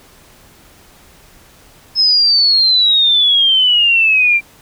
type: exponential sweep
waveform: sine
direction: down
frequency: 5210 to 2350 Hz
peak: -8 dBFS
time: 1.95-4.41 s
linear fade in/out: 50 ms
effects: pink hiss -45 dBFS RMS until 4.61 s